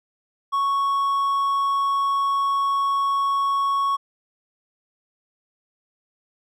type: tone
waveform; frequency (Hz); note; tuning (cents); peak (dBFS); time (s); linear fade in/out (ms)
triangle; 1108.7; C#6; 0; -17; 0.52-3.97; 20
effects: none